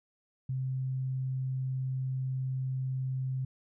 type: tone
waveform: sine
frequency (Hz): 130.81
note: C3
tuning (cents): 0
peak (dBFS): -30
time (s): 0.49-3.45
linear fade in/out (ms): 5
effects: none